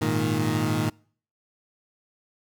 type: chord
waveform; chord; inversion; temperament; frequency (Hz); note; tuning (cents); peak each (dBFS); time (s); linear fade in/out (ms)
20% pulse; Ab suspended second; none; equal; 103.83 / 116.54 / 155.56; Ab2 / Bb2 / Eb3; 0 / 0 / 0; -24 / -22 / -22; 0.01-0.9; 10
effects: noise-tail reverb RT60 0.5 s tail -26 dB re dry